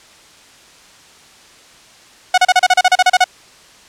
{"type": "tone bursts", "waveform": "sawtooth", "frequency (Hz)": 734, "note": "F#5", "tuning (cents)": -14, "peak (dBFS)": -3, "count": 13, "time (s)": [2.34, 3.242], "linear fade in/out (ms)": 5, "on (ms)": 38, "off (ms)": 34, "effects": ["white hiss -44 dBFS RMS until 3.88 s", "low-pass 7000 Hz 12 dB/octave"]}